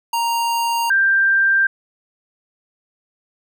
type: tone pair in turn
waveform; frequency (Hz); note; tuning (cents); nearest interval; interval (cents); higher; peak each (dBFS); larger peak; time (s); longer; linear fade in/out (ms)
square / sine; 932.3 / 1580.2; A#5 / G6; 0 / +13; major sixth; 913; second; -18 / -12; second; 0.13-0.9 / 0.9-1.67; neither; 5
effects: none